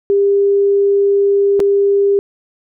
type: tone with dropouts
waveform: sine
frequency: 400 Hz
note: G4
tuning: 35 cents sharp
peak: -9 dBFS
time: 0.1-2.19 s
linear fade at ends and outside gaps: 0 ms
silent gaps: 1.595-1.602 s
effects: none